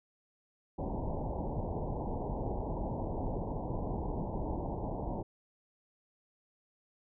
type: low-pass noise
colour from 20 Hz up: pink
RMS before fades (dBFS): -36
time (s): 0.78-5.23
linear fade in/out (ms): 10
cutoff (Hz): 960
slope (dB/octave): 96
effects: none